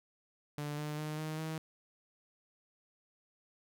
sawtooth tone with pitch steps, 147.4 / 150.15 / 152.95 / 155.8 / 158.71 Hz, D3 / D3 / D#3 / D#3 / D#3, +7 / +39 / -29 / +3 / +35 cents, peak -33 dBFS, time 0.58-1.58 s, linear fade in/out 0 ms, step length 200 ms, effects none

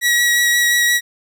sawtooth tone with vibrato, 1919 Hz, A#6, 50 cents sharp, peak -9 dBFS, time 0.01-1.01 s, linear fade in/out 50 ms, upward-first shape sine, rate 5.7 Hz, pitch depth 12 cents each way, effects none

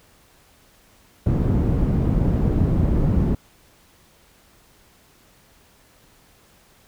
white low-pass noise, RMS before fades -19 dBFS, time 1.26-3.35 s, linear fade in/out 5 ms, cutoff 170 Hz, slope 12 dB/octave, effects pink hiss -55 dBFS RMS until 6.87 s

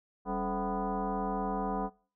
sine tone with frequency modulation, 280 Hz, C#4, 18 cents sharp, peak -30 dBFS, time 0.25-1.9 s, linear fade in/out 50 ms, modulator 238 Hz, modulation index 3.3, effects noise-tail reverb RT60 0.4 s tail -22 dB re dry

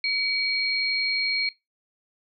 sine tone pair together, 2265 / 4247 Hz, C#7 / C8, +37 / +25 cents, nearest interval major seventh, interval 1088 cents, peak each -25 / -26 dBFS, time 0.04-1.49 s, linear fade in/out 2 ms, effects noise-tail reverb RT60 0.2 s tail -20 dB re dry

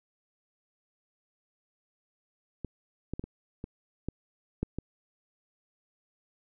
clicks, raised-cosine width 3 ms, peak -22 / -20 / -22 / -27 / -24 / -19 / -16 / -20 dBFS, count 8, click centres 2.647 / 3.136 / 3.195 / 3.24 / 3.641 / 4.086 / 4.63 / 4.786 s, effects none

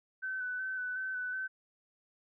sine tone with vibrato, 1513 Hz, F#6, 38 cents sharp, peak -34 dBFS, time 0.22-1.48 s, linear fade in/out 20 ms, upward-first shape square, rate 2.7 Hz, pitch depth 20 cents each way, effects none

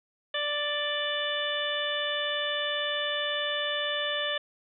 harmonic tone with a mistuned harmonic, 587.3 Hz, D5, in tune, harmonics 1 / 2 / 3 / 4 / 5 / 6, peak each -33 / -38 / -33 / -42 / -33 / -34 dBFS, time 0.34-4.38 s, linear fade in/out 5 ms, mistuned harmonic 5, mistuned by +19 cents, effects none

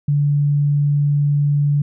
sine tone, 144.8 Hz, D3, 24 cents flat, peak -13 dBFS, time 0.08-1.82 s, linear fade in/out 5 ms, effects none

